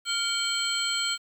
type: tone cluster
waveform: sine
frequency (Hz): 1393 / 2273 / 3133 / 4225 / 7810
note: F6 / C#7 / G7 / C8 / B8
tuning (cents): -5 / +43 / -2 / +16 / -20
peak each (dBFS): -31 / -35 / -29 / -30 / -32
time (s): 0.05-1.18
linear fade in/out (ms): 50
effects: tanh soft clip ceiling -17 dBFS + 9-bit